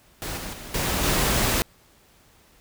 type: noise with level steps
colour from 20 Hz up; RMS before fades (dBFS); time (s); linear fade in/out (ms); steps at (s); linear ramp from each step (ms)
pink; -31 / -34 / -39 / -25 / -22; 0.22-1.62; 0; 0.37 / 0.53 / 0.74 / 1.03; 5
effects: pink hiss -57 dBFS RMS until 2.6 s